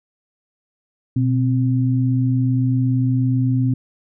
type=tone pair together; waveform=sine; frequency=123.47 / 261 Hz; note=B2 / C4; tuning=0 / -4 cents; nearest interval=octave + minor second; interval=1296 cents; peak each=-16 / -20 dBFS; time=1.16-3.74 s; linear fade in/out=5 ms; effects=none